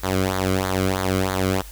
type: tone with flanger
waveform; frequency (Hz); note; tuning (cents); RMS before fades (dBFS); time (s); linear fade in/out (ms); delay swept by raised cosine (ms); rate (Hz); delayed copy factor
sawtooth; 94.2; F#2; +32; -22; 0.03-1.62; 10; 0.36 to 1.16; 3.1; -0.75
effects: added 50 Hz sine -37 dBFS peak until 1.71 s + white hiss -44 dBFS RMS until 1.71 s